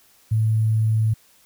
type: tone with sample-and-hold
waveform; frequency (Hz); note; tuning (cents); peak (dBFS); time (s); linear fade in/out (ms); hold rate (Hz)
sine; 110; A2; 0; -16; 0.31-1.14; 10; 11025
effects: white hiss -56 dBFS RMS until 1.45 s